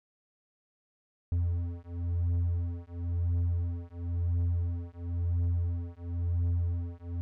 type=beating tone pair; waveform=triangle; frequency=85.9 / 86.87 Hz; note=F2 / F2; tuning=-28 / -9 cents; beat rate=0.97 Hz; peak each=-29 dBFS; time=1.32-7.21 s; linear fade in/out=0 ms; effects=none